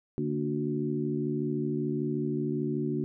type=harmonic tone with a mistuned harmonic; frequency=73.42 Hz; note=D2; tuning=in tune; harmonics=2 / 3 / 4 / 5; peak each=-33 / -33 / -33 / -33 dBFS; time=0.18-3.04 s; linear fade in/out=0 ms; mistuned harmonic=3; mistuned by=+63 cents; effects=none